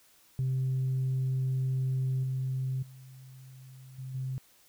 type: tone with level steps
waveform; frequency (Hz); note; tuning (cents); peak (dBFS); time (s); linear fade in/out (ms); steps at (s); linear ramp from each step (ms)
sine; 130.81; C3; 0; -25 / -28 / -47 / -37 / -31; 0.39-4.38; 0; 2.23 / 2.82 / 3.98 / 4.14; 10
effects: tanh soft clip ceiling -24 dBFS + white hiss -62 dBFS RMS until 4.68 s